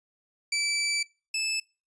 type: tone pair in turn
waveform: 20% pulse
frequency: 2319 / 2621 Hz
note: D7 / E7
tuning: -22 / -11 cents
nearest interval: major second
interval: 211 cents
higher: second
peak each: -20 / -22 dBFS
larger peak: first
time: 0.52-1.03 / 1.34-1.6 s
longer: first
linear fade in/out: 5 ms
effects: noise-tail reverb RT60 0.3 s tail -22 dB re dry + resampled to 22050 Hz